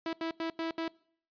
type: tone bursts at uneven times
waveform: sawtooth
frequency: 327.8 Hz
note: E4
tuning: 10 cents flat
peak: -28 dBFS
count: 5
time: 0.06-0.13 / 0.21-0.31 / 0.4-0.5 / 0.59-0.71 / 0.78-0.88 s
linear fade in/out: 2 ms
effects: noise-tail reverb RT60 0.6 s tail -23 dB re dry + resampled to 11025 Hz